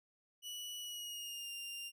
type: tone with pitch glide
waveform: sawtooth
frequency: 2945 to 2794 Hz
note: F#7 to F7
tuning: -9 to 0 cents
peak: -40 dBFS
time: 0.42-1.92 s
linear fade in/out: 50 ms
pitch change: -91 cents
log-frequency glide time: 0.79-1.52 s
effects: none